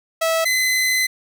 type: tone pair in turn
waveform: sawtooth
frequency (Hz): 652 / 2033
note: E5 / B6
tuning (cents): -19 / +50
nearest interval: octave + minor sixth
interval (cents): 1969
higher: second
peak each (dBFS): -13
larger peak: neither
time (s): 0.21-0.45 / 0.45-1.07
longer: second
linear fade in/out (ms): 10
effects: none